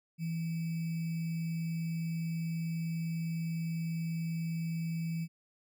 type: tone with sample-and-hold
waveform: sine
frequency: 164.81 Hz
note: E3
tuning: in tune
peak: -32 dBFS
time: 0.18-5.28 s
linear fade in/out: 50 ms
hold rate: 2450 Hz
effects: none